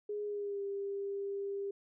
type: tone with pitch glide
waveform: sine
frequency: 415.3 to 398.2 Hz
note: G#4 to G4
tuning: 0 to +27 cents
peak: -35 dBFS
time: 0.09-1.71 s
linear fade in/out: 5 ms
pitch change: -73 cents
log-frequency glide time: 0.25-0.62 s
effects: none